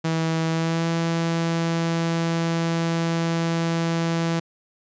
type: tone with pitch glide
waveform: sawtooth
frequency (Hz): 162.4 to 166.29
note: E3 to E3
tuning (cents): -26 to +15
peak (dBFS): -17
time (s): 0.04-4.4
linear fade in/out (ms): 10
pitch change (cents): +41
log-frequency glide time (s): 0.49-0.87
effects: resampled to 16000 Hz